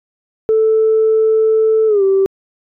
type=tone with pitch glide; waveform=sine; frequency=440 to 387.5 Hz; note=A4 to G4; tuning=0 to -20 cents; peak=-8 dBFS; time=0.49-2.26 s; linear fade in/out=0 ms; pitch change=-220 cents; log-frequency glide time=1.87-2.03 s; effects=tanh soft clip ceiling -5 dBFS